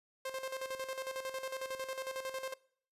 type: tone with tremolo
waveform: sawtooth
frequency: 527 Hz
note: C5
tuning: 12 cents sharp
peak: -33 dBFS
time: 0.25-2.54 s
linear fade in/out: 5 ms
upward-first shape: square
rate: 11 Hz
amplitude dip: 65%
effects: noise-tail reverb RT60 0.6 s tail -23 dB re dry + resampled to 32000 Hz